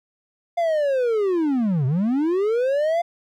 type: linear two-way sweep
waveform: triangle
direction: down then up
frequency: 698.5 to 123.47 to 698.5 Hz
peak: -16 dBFS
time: 0.57-3.02 s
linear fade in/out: 10 ms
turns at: 1.86 s
effects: none